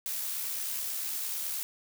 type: noise with amplitude modulation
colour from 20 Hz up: blue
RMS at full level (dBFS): -33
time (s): 0.06-1.63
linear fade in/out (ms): 0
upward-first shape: sine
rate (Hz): 69.1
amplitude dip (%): 30
effects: none